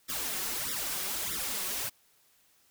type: noise with flanger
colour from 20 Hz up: white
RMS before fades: -34 dBFS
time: 0.08-1.9 s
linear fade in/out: 20 ms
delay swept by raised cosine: 0.55 to 5.45 ms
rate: 1.6 Hz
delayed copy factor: +1
effects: white hiss -66 dBFS RMS until 2.7 s